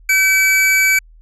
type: tone pair together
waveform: square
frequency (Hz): 1532 / 2295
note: G6 / D7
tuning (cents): -40 / -40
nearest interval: perfect fifth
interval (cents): 700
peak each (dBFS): -19 / -12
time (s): 0.09-0.99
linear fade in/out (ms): 5
effects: added 40 Hz sine -41 dBFS peak until 1.21 s + resampled to 32000 Hz